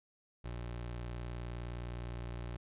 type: tone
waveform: 25% pulse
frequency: 59.5 Hz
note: A#1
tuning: 36 cents sharp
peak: -36 dBFS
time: 0.44-2.57 s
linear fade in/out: 10 ms
effects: resampled to 8000 Hz